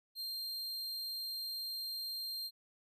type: tone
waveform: 45% pulse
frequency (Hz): 4186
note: C8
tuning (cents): 0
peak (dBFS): -38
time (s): 0.15-2.51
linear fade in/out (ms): 50
effects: resampled to 32000 Hz